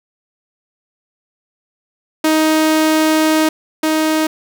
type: tone pair in turn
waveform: sawtooth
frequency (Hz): 313.4 / 313.4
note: D#4 / D#4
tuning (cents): +13 / +13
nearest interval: unison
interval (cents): 0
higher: neither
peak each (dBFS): -7 / -9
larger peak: first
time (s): 2.24-3.49 / 3.83-4.27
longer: first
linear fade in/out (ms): 5
effects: none